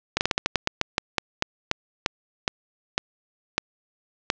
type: slowing click train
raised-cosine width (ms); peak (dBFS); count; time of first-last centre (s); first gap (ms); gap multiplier
0.2; -3; 18; 0.17-4.301; 39; 1.2
effects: low-pass 6000 Hz 12 dB/octave